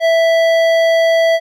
sine tone with hard clipping, 659.3 Hz, E5, in tune, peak -11 dBFS, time 0-1.4 s, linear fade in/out 50 ms, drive 12 dB, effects none

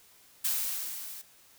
blue noise with level ramp, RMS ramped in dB -28 to -44 dBFS, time 0.44-1.22 s, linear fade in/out 10 ms, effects white hiss -59 dBFS RMS until 1.58 s

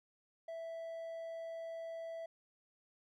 triangle tone, 659.3 Hz, E5, in tune, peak -40 dBFS, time 0.48-2.26 s, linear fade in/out 5 ms, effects none

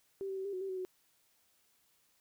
sine tone with pitch steps, 390.1 / 385.1 / 381.9 / 399.6 / 369.7 / 387.9 / 374.9 / 369.8 Hz, G4 / G4 / G4 / G4 / F#4 / G4 / F#4 / F#4, -8 / -31 / -45 / +33 / -1 / -18 / +23 / -1 cents, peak -36 dBFS, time 0.21-0.85 s, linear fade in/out 0 ms, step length 80 ms, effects white hiss -72 dBFS RMS until 2.2 s

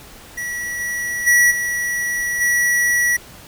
square tone with level steps, 1936 Hz, B6, 35 cents flat, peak -24 / -22 / -11 / -20 / -15 dBFS, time 0.37-3.17 s, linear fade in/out 10 ms, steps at 0.79 / 1.26 / 1.5 / 2.4 s, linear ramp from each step 20 ms, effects pink hiss -41 dBFS RMS until 3.47 s

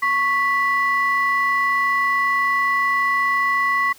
sine tone pair together, 1107 / 1972.4 Hz, C#6 / B6, -3 / -3 cents, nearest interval minor seventh, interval 1000 cents, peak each -18 dBFS, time 0.02-3.93 s, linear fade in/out 10 ms, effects tanh soft clip ceiling -11 dBFS + white hiss -48 dBFS RMS until 3.98 s

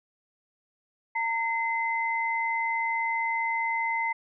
sine tone pair together, 915.4 / 2055 Hz, A#5 / C7, -32 / -32 cents, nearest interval octave + major second, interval 1400 cents, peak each -28 dBFS, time 1.15-4.13 s, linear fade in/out 10 ms, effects none

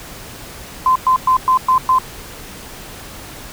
sine tone bursts, 1032 Hz, C6, 24 cents flat, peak -9 dBFS, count 6, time 0.86-1.986 s, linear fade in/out 2 ms, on 96 ms, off 110 ms, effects pink hiss -34 dBFS RMS until 3.52 s

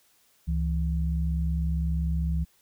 sine tone pair together, 69.3 / 164.82 Hz, C#2 / E3, 0 / 0 cents, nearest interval octave + minor third, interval 1500 cents, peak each -25 / -29 dBFS, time 0.47-2.45 s, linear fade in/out 20 ms, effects white hiss -64 dBFS RMS until 2.61 s

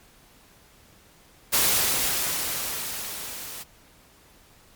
white noise with level ramp, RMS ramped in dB -20 to -38 dBFS, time 1.52-3.64 s, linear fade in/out 20 ms, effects pink hiss -55 dBFS RMS until 4.75 s + MP3 96 kbps

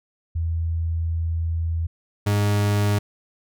sine / 40% pulse tone pair in turn, 82.5 / 102.81 Hz, E2 / G#2, +2 / -17 cents, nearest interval major third, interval 381 cents, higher second, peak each -21 / -17 dBFS, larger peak second, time 0.35-1.87 / 2.26-2.99 s, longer first, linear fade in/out 10 ms, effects none

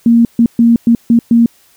sine tone bursts at uneven times, 233.1 Hz, A#3, in tune, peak -4 dBFS, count 6, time 0.06-0.25 / 0.39-0.46 / 0.59-0.76 / 0.87-0.95 / 1.1-1.19 / 1.31-1.46 s, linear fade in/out 2 ms, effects white hiss -49 dBFS RMS until 1.76 s

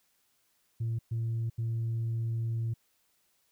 sine tone bursts at uneven times, 114.5 Hz, A#2, 31 cents flat, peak -27 dBFS, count 3, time 0.8-0.99 / 1.11-1.5 / 1.58-2.74 s, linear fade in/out 10 ms, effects tanh soft clip ceiling -27 dBFS + white hiss -72 dBFS RMS until 3.51 s

